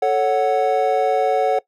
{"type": "chord", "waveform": "triangle", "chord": "F# minor", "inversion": "first", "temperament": "equal", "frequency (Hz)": [440, 554.4, 740], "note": ["A4", "C#5", "F#5"], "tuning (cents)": [0, 0, 0], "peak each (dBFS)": [-18, -18, -16], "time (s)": [0.02, 1.59], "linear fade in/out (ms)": 5, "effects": ["noise-tail reverb RT60 0.1 s tail -20 dB re dry"]}